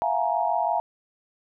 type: tone cluster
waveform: sine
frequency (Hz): 672 / 718 / 841 / 938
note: E5 / F5 / G#5 / A#5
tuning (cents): +33 / +48 / +22 / +11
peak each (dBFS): -27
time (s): 0.02-0.8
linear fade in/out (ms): 0
effects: none

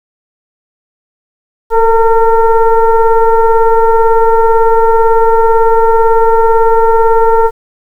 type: tone with frequency modulation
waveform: sine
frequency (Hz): 450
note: A4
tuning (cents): +39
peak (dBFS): -4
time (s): 1.7-7.51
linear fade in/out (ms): 50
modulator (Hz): 459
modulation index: 1.3
effects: 7-bit

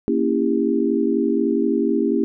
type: chord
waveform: sine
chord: A# diminished seventh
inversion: none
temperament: equal with one note detuned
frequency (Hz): 233.1 / 277.2 / 329.6 / 400.2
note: A#3 / C#4 / E4 / G4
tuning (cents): 0 / 0 / 0 / +36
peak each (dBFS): -22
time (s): 0.08-2.24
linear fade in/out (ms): 0
effects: none

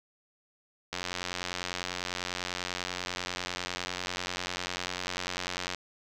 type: click train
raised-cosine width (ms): 0.2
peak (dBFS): -15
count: 435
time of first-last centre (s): 0.93-5.747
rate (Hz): 90.1
effects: none

